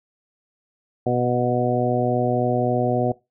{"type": "harmonic tone with a mistuned harmonic", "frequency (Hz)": 123.47, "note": "B2", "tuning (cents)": 0, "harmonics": [1, 2, 3, 4, 5, 6], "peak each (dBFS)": [-25, -25, -25, -25, -25, -25], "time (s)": [1.06, 3.12], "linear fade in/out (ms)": 5, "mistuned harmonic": 6, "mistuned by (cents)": -19, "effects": ["noise-tail reverb RT60 0.2 s tail -19 dB re dry"]}